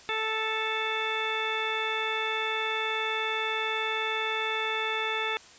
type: harmonic tone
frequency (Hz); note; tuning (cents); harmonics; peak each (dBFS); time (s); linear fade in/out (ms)
439.7; A4; -1; 1 / 2 / 3 / 4 / 5 / 6 / 8; -35 / -35 / -35 / -35 / -35 / -35 / -35; 0.09-5.37; 0
effects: white hiss -51 dBFS RMS until 5.58 s + resampled to 16000 Hz